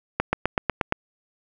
accelerating click train, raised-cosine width 0.5 ms, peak -5 dBFS, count 7, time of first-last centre 0.2-0.924 s, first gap 130 ms, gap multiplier 0.97, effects none

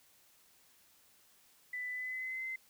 sine tone with pitch glide, 1992 to 2063 Hz, B6 to C7, +14 to -25 cents, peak -37 dBFS, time 1.73-2.56 s, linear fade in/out 5 ms, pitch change +61 cents, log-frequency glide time 1.9-2.45 s, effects white hiss -66 dBFS RMS until 2.69 s

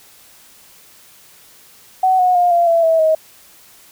sine tone with pitch steps, 750 / 729.1 / 708.7 / 688.9 / 669.7 / 651 / 632.9 Hz, F#5 / F#5 / F5 / F5 / E5 / E5 / D#5, +23 / -26 / +25 / -24 / +27 / -22 / +29 cents, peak -10 dBFS, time 2.03-3.15 s, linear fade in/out 5 ms, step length 160 ms, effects white hiss -46 dBFS RMS until 3.91 s

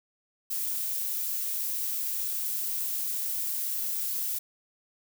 violet noise, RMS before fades -31 dBFS, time 0.5-4.39 s, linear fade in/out 10 ms, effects none

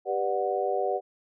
sine chord, G major seventh, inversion none, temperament just, 392 / 490 / 588 / 735 Hz, G4 / B4 / D5 / F#5, 0 / -14 / +2 / -12 cents, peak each -30 / -31 / -31 / -29 dBFS, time 0.05-1.01 s, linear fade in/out 50 ms, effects none

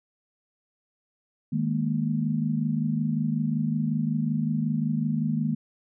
sine chord, D# suspended fourth, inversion none, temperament equal, 155.56 / 207.7 / 233.1 Hz, D#3 / G#3 / A#3, 0 / 0 / 0 cents, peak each -27 / -29 / -27 dBFS, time 1.52-5.55 s, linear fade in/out 10 ms, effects none

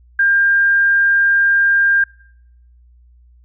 sine tone, 1600 Hz, G6, 35 cents sharp, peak -10 dBFS, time 0.19-2.04 s, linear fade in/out 5 ms, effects noise-tail reverb RT60 0.8 s tail -24 dB re dry + added 60 Hz sine -45 dBFS peak until 3.44 s

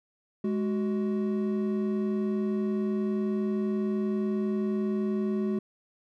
triangle tone pair together, 209.5 / 373.3 Hz, G#3 / F#4, +15 / +15 cents, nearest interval minor seventh, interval 1000 cents, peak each -25 / -29 dBFS, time 0.44-5.59 s, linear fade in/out 5 ms, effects none

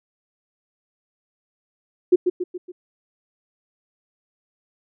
sine tone with echo, 360.1 Hz, F#4, 47 cents flat, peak -9 dBFS, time 2.12-2.16 s, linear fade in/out 10 ms, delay 140 ms, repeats 4, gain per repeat -6 dB, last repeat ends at 2.72 s, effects none

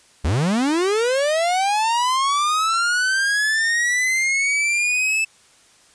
45% pulse linear sweep, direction up, 62.7 to 2637 Hz, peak -17 dBFS, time 0.24-5.25 s, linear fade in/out 10 ms, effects white hiss -53 dBFS RMS until 5.94 s + resampled to 22050 Hz

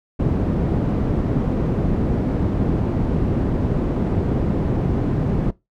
white low-pass noise, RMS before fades -20 dBFS, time 0.19-5.51 s, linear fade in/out 10 ms, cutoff 250 Hz, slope 12 dB/octave, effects noise-tail reverb RT60 0.2 s tail -20 dB re dry

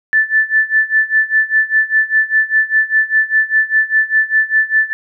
sine tone with tremolo, 1756 Hz, A6, 4 cents flat, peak -7 dBFS, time 0.13-4.93 s, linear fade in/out 0 ms, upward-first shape sine, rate 5 Hz, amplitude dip 90%, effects none

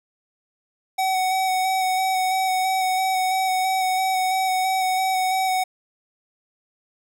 square tone with vibrato, 752 Hz, F#5, 28 cents sharp, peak -20 dBFS, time 0.98-5.64 s, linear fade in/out 10 ms, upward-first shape square, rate 3 Hz, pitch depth 15 cents each way, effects none

